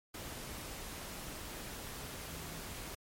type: tone in noise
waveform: sine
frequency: 162.9 Hz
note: E3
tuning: 20 cents flat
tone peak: -50 dBFS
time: 2.28-2.61 s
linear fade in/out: 5 ms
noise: pink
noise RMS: -45 dBFS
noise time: 0.14-2.95 s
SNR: -8 dB
effects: MP3 64 kbps